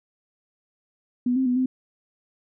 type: tone with pitch steps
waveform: sine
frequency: 246.7 / 262.5 / 248 / 257.7 Hz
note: B3 / C4 / B3 / C4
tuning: -2 / +6 / +7 / -26 cents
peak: -19 dBFS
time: 1.26-1.66 s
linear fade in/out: 5 ms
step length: 100 ms
effects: none